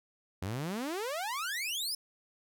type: exponential sweep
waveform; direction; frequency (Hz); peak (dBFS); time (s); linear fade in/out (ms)
sawtooth; up; 86.9 to 5370; -30; 0.42-1.95; 5
effects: none